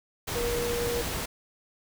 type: tone in noise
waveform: sine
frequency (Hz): 476.4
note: A#4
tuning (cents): +38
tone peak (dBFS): -28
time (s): 0.35-1.02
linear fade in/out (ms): 10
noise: pink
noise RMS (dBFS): -32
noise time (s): 0.27-1.26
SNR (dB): +1
effects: none